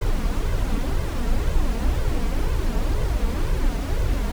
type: noise with flanger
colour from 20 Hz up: brown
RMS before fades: -21 dBFS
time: 0.01-4.32 s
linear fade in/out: 10 ms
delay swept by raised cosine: 1.9 to 4.4 ms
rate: 2 Hz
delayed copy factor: +0.65
effects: none